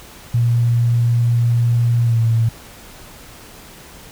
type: tone with pitch glide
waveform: sine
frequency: 118.5 to 114.13 Hz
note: A#2 to A#2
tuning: +29 to -36 cents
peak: -12 dBFS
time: 0.34-2.49 s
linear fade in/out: 5 ms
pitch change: -65 cents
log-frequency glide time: 2.03-2.19 s
effects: pink hiss -40 dBFS RMS until 4.11 s